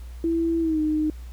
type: tone with pitch glide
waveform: sine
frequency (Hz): 331.3 to 307.3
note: E4 to D#4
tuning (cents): +9 to -21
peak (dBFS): -20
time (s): 0.24-1.1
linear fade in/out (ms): 2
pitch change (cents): -130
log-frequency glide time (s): 0.6-0.8
effects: added 60 Hz sine -35 dBFS peak until 1.32 s + pink hiss -54 dBFS RMS until 1.32 s